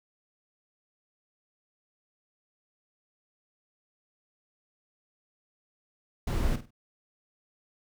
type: noise with echo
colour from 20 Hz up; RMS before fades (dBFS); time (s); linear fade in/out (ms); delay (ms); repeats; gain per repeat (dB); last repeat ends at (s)
brown; -27; 6.27-6.56; 5; 49; 3; -11; 6.707
effects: none